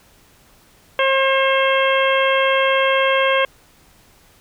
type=harmonic tone; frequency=536 Hz; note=C5; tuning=42 cents sharp; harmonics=1 / 2 / 3 / 4 / 5 / 6; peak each=-17 / -20 / -22 / -23 / -24 / -25 dBFS; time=0.99-3.45 s; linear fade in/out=2 ms; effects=pink hiss -52 dBFS RMS until 4.4 s